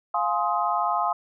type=chord; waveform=sine; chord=F minor seventh; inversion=none; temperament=just; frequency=698.5 / 838.1 / 1047.7 / 1257.2 Hz; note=F5 / Ab5 / C6 / Eb6; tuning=0 / +16 / +2 / +18 cents; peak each=-27 dBFS; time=0.14-1.13 s; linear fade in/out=5 ms; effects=none